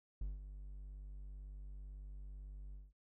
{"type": "tone with ADSR envelope", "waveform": "triangle", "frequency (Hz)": 49, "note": "G1", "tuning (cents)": 0, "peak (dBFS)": -35, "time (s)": [0.21, 2.93], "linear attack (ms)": 5, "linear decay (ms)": 170, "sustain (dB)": -10, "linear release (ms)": 190, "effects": []}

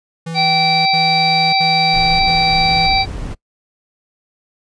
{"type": "tone bursts", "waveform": "square", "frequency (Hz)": 164.81, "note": "E3", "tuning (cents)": 0, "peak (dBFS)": -23, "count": 4, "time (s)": [0.26, 2.87], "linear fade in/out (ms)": 10, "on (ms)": 600, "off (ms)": 70}
{"type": "harmonic tone", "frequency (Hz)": 775, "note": "G5", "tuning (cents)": -20, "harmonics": [1, 3, 5, 6], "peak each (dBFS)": [-14, -18, -21, -17], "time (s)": [0.34, 3.06], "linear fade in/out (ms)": 50}
{"type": "noise", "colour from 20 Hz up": "brown", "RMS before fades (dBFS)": -24, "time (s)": [1.93, 3.35], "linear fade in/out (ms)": 20}
{"effects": ["noise-tail reverb RT60 0.1 s tail -22 dB re dry", "resampled to 22050 Hz"]}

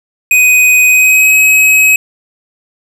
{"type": "tone with pitch glide", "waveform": "square", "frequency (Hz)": [2500, 2550], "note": ["D#7", "D#7"], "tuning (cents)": [8, 42], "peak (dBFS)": -5, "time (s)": [0.31, 1.96], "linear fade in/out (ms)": 2, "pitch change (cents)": 34, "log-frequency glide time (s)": [0.87, 1.34], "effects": []}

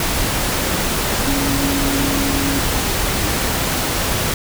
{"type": "tone in noise", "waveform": "sine", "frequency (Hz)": 277.2, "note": "C#4", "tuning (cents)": 0, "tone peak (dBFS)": -20, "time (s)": [1.27, 2.59], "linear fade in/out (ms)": 2, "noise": "pink", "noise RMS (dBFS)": -19, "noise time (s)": [0, 4.34], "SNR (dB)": -4, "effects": []}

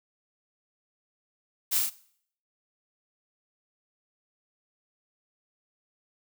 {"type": "noise with echo", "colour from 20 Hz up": "blue", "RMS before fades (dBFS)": -26, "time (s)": [1.71, 1.8], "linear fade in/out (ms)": 20, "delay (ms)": 34, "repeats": 3, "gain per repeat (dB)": -2, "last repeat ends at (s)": 1.902, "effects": ["noise-tail reverb RT60 0.6 s tail -19 dB re dry"]}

